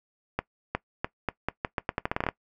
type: accelerating click train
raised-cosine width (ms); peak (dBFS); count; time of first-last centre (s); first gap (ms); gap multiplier
0.5; -11; 16; 0.39-2.288; 360; 0.82
effects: noise-tail reverb RT60 0.1 s tail -20 dB re dry